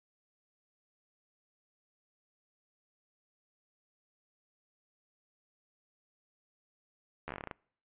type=slowing click train; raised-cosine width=0.5 ms; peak=-24 dBFS; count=11; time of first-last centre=7.28-7.512 s; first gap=12 ms; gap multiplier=1.14; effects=noise-tail reverb RT60 0.6 s tail -26 dB re dry + resampled to 8000 Hz